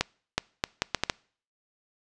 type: accelerating click train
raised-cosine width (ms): 0.2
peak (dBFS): -6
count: 7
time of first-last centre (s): 0.01-1.098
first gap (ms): 370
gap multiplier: 0.7
effects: noise-tail reverb RT60 0.5 s tail -25 dB re dry + resampled to 22050 Hz